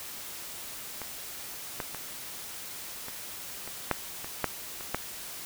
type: clicks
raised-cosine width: 0.5 ms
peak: -22 / -17 / -23 / -24 / -24 / -9 / -23 / -10 / -26 / -12 dBFS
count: 10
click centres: 1.017 / 1.802 / 1.947 / 3.084 / 3.676 / 3.913 / 4.245 / 4.443 / 4.809 / 4.946 s
effects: white hiss -41 dBFS RMS until 5.45 s